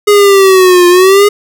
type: linear two-way sweep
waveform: square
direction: down then up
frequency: 416 to 350.4 to 416 Hz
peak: -3 dBFS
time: 0.07-1.29 s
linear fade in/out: 10 ms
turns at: 0.88 s
effects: none